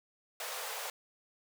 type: high-pass noise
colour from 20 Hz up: pink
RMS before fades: -40 dBFS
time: 0.4-0.9 s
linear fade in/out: 2 ms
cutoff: 440 Hz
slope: 96 dB/octave
effects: none